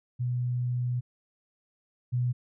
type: tone pair in turn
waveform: sine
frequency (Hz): 123.4 / 123.4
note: B2 / B2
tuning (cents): -1 / -1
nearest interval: unison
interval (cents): 0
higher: neither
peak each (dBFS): -26 / -24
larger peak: second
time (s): 0.19-1.01 / 2.12-2.33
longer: first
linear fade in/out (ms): 20
effects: none